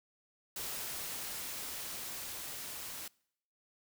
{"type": "noise with level ramp", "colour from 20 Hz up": "white", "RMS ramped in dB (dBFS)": [-40, -44], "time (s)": [0.56, 3.08], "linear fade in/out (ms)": 5, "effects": ["noise-tail reverb RT60 0.7 s tail -25 dB re dry"]}